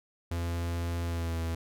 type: tone with pitch glide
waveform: 45% pulse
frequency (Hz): 85.2 to 82.73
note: F2 to E2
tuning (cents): -42 to +7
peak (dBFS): -30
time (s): 0.31-1.55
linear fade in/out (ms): 5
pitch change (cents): -51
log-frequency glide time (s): 1.04-1.37
effects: none